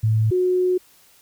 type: tone pair in turn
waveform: sine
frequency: 109.8 / 365 Hz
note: A2 / F#4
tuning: -3 / -24 cents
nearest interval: octave + major sixth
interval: 2079 cents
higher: second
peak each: -15 / -16 dBFS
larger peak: first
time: 0.03-0.31 / 0.31-0.78 s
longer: second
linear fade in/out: 10 ms
effects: white hiss -54 dBFS RMS until 1.21 s